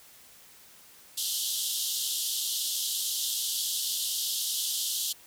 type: band-pass noise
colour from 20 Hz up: pink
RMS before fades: -31 dBFS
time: 1.17-5.13 s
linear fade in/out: 10 ms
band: 3000 to 15000 Hz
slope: 96 dB/octave
effects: white hiss -54 dBFS RMS until 5.26 s